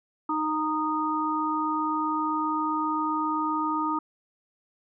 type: harmonic tone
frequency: 309.2 Hz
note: D#4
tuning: 11 cents flat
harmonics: 1 / 3 / 4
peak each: -29 / -29 / -28 dBFS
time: 0.29-3.99 s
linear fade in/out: 5 ms
effects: none